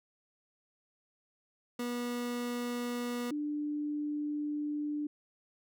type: tone pair in turn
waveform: 30% pulse / sine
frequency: 242.2 / 296.3 Hz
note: B3 / D4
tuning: -34 / +15 cents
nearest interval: minor third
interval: 349 cents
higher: second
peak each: -31 / -32 dBFS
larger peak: first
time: 1.79-3.31 / 3.31-5.07 s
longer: second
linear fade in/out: 5 ms
effects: none